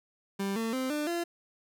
30% pulse tone with pitch steps, 196.8 / 226.1 / 259.7 / 298.3 / 342.6 Hz, G3 / A3 / C4 / D4 / F4, +7 / +47 / -13 / +27 / -33 cents, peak -27 dBFS, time 0.39-1.24 s, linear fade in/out 10 ms, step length 170 ms, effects none

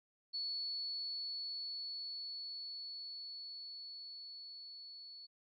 sine tone with level ramp, 4418 Hz, C#8, 7 cents flat, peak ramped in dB -37 to -50 dBFS, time 0.33-5.27 s, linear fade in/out 20 ms, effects none

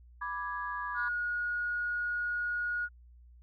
sine chord, G# diminished, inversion first, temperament equal, 987.8 / 1174.7 / 1661.2 Hz, B5 / D6 / G#6, 0 / 0 / 0 cents, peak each -38 dBFS, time 0.21-1.09 s, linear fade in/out 10 ms
sine tone, 1445 Hz, F#6, 41 cents flat, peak -30 dBFS, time 0.94-2.89 s, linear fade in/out 50 ms
effects tanh soft clip ceiling -21 dBFS + added 60 Hz sine -53 dBFS peak until 3.42 s

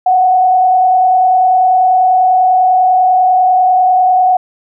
sine tone with frequency modulation, 740 Hz, F#5, in tune, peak -6 dBFS, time 0.06-4.37 s, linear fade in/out 5 ms, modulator 30.1 Hz, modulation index 0.55, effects none

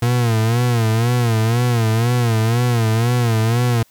40% pulse tone with vibrato, 116.54 Hz, A#2, in tune, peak -13 dBFS, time 0.02-3.83 s, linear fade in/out 5 ms, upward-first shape sine, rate 2 Hz, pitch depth 100 cents each way, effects white hiss -55 dBFS RMS until 3.9 s

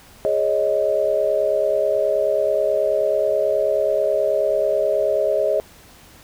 sine chord, Ab suspended fourth, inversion none, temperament just, 415.3 / 553.7 / 623 Hz, Ab4 / Db5 / Eb5, 0 / -2 / +2 cents, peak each -23 / -21 / -19 dBFS, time 0.25-5.6 s, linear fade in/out 0 ms, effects pink hiss -47 dBFS RMS until 6.23 s

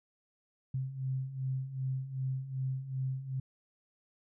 sine beating tone pair, 130 / 132.6 Hz, C3 / C3, -11 / +23 cents, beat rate 2.6 Hz, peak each -39 / -34 dBFS, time 0.74-3.4 s, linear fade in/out 5 ms, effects none

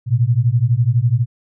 sine beating tone pair, 113.7 / 125.7 Hz, A#2 / B2, -43 / +31 cents, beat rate 12 Hz, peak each -15 dBFS, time 0.06-1.26 s, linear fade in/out 50 ms, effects none

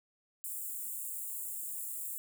white high-pass noise, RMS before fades -40 dBFS, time 0.44-2.18 s, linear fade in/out 0 ms, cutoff 7200 Hz, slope 96 dB/octave, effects none

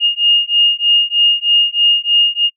sine beating tone pair, 2840 / 2843.2 Hz, F7 / F7, +28 / +30 cents, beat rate 3.2 Hz, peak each -13 dBFS, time 0-2.5 s, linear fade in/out 50 ms, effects noise-tail reverb RT60 0.1 s tail -21 dB re dry

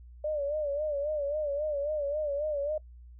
sine tone with vibrato, 588 Hz, D5, 2 cents sharp, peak -28 dBFS, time 0.24-2.78 s, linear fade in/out 5 ms, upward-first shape sine, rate 3.7 Hz, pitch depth 86 cents each way, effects noise-tail reverb RT60 0.1 s tail -23 dB re dry + added 60 Hz sine -47 dBFS peak until 3.19 s

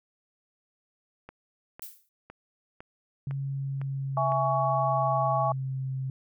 click train, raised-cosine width 0.5 ms, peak -28 dBFS, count 7, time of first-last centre 1.29-4.32 s, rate 1.98 Hz
violet noise with exponential decay, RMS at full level -36 dBFS, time 1.82-2.09 s, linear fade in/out 1 ms, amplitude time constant 57 ms
sine tone with pitch glide, 137.5 to 132.28 Hz, C#3 to C3, -14 to +19 cents, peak -29 dBFS, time 3.27-6.1 s, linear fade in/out 2 ms, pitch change -67 cents, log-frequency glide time 3.37-5.9 s
sine chord, C# minor, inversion first, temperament equal with one note detuned, 659.3 / 830.6 / 1119.7 Hz, E5 / G#5 / C#6, 0 / 0 / +17 cents, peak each -28 dBFS, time 4.17-5.52 s, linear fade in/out 2 ms
effects none

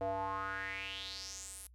square tone with band-pass filter sweep, 96.6 Hz, G2, 25 cents flat, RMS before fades -41 dBFS, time 0.01-1.67 s, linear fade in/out 0 ms, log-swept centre 600 to 11000 Hz, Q 5, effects noise-tail reverb RT60 0.1 s tail -24 dB re dry + added 60 Hz sine -57 dBFS peak until 1.74 s

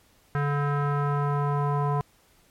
square tone with low-pass filter sweep, 144 Hz, D3, 34 cents flat, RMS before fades -25 dBFS, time 0.35-2.01 s, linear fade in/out 0 ms, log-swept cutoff 1500 to 990 Hz, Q 3.7, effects pink hiss -61 dBFS RMS until 2.5 s + MP3 64 kbps

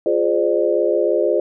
sine chord, D half-diminished seventh, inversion first, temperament equal with one note detuned, 349.2 / 415.3 / 523.3 / 599.7 Hz, F4 / Ab4 / C5 / D5, 0 / 0 / 0 / +36 cents, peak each -20 dBFS, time 0.06-1.4 s, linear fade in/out 2 ms, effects none

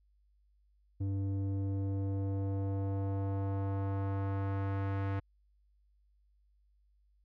square tone with low-pass filter sweep, 98 Hz, G2, in tune, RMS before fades -34 dBFS, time 1-5.2 s, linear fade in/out 10 ms, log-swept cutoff 280 to 1800 Hz, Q 1.1, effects added 50 Hz sine -66 dBFS peak until 7.24 s

